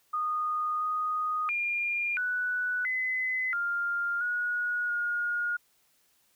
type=tone with pitch steps; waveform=sine; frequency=1232 / 1242 / 2407 / 1482 / 2027 / 1400 / 1452 / 1431 Hz; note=D#6 / D#6 / D7 / F#6 / B6 / F6 / F#6 / F6; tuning=-17 / -3 / +42 / +2 / +45 / +4 / -33 / +42 cents; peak=-27 dBFS; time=0.13-5.57 s; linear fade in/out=10 ms; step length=680 ms; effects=white hiss -68 dBFS RMS until 6.35 s